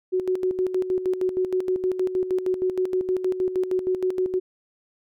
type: tone with tremolo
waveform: sine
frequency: 370 Hz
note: F#4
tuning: in tune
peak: -19 dBFS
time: 0.12-4.4 s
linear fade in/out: 20 ms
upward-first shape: square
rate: 6.4 Hz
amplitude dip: 65%
effects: none